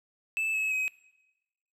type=tone with pitch steps; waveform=triangle; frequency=2629 / 2581 / 2534 Hz; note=E7 / E7 / D#7; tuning=-5 / -37 / +31 cents; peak=-25 dBFS; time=0.37-0.88 s; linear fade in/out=0 ms; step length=170 ms; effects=noise-tail reverb RT60 1.0 s tail -20 dB re dry